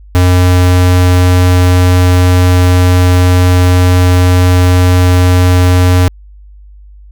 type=tone; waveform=square; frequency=90.2 Hz; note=F#2; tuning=44 cents flat; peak=-5 dBFS; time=0.15-6.08 s; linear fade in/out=0 ms; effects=added 50 Hz sine -32 dBFS peak until 7.11 s